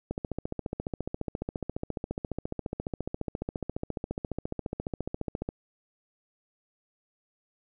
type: click train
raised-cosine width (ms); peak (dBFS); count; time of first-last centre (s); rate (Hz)
2; -18; 79; 0.11-5.489; 14.5
effects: none